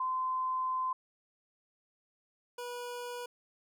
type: tone pair in turn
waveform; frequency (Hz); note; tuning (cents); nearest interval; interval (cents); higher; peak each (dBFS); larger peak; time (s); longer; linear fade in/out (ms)
sine / 25% pulse; 1031 / 486.6; C6 / B4; -26 / -26; octave + minor second; 1300; first; -30 / -35; first; 0-0.93 / 2.58-3.26; first; 5
effects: none